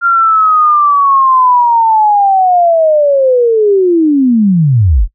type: linear sweep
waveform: sine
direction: down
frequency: 1396.9 to 35.29 Hz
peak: -5 dBFS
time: 0.01-5.08 s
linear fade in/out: 50 ms
effects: noise-tail reverb RT60 0.1 s tail -22 dB re dry